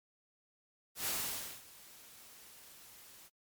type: noise with ADSR envelope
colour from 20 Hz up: white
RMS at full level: -35 dBFS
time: 0.95-3.3 s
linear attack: 120 ms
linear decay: 540 ms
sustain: -21 dB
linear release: 42 ms
effects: MP3 96 kbps